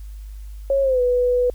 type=tone with pitch glide; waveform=sine; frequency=548 to 493.9 Hz; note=C#5 to B4; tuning=-20 to 0 cents; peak=-15 dBFS; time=0.7-1.5 s; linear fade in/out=2 ms; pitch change=-180 cents; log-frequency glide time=0.82-1.01 s; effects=added 51 Hz sine -32 dBFS peak until 1.54 s + white hiss -56 dBFS RMS until 1.54 s